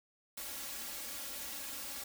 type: noise with comb filter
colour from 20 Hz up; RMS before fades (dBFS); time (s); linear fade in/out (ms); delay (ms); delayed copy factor
white; -43; 0.37-2.04; 5; 3.6; +0.9
effects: none